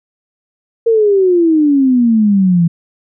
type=exponential sweep; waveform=sine; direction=down; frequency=466.2 to 164.81 Hz; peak=-7 dBFS; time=0.86-2.68 s; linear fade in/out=10 ms; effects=none